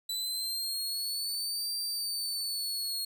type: linear two-way sweep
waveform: sawtooth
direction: up then down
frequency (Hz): 3970 to 4699 to 4291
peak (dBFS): -29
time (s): 0.09-3.05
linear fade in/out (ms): 5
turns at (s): 1.76
effects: none